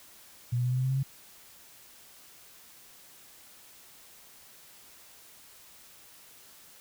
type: tone with pitch steps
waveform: sine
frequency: 121 / 122.97 / 124.98 / 127.02 / 129.09 / 131.19 / 133.33 / 135.5 Hz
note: B2 / B2 / B2 / B2 / C3 / C3 / C3 / C#3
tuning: -35 / -7 / +21 / +49 / -23 / +5 / +33 / -39 cents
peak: -25 dBFS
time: 0.52-1.032 s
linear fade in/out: 10 ms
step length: 64 ms
effects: white hiss -54 dBFS RMS until 6.8 s